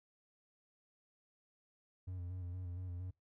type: tone with vibrato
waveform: triangle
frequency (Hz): 90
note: F#2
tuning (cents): -47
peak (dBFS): -39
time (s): 2.07-3.11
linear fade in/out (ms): 10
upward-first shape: square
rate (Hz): 4.3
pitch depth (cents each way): 37
effects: noise-tail reverb RT60 0.2 s tail -24 dB re dry